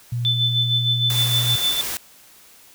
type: tone with pitch glide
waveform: sine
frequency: 120 to 120.76 Hz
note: B2 to B2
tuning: -49 to -38 cents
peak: -21 dBFS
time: 0.12-1.56 s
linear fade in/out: 5 ms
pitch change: +11 cents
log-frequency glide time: 0.69-1.34 s
type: tone with tremolo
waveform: sine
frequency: 3520 Hz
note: A7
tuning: in tune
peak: -16 dBFS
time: 0.25-1.81 s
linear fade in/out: 0 ms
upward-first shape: sine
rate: 6.5 Hz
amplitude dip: 60%
type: noise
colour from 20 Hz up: white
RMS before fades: -27 dBFS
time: 1.1-1.97 s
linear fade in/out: 0 ms
effects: white hiss -49 dBFS RMS until 2.74 s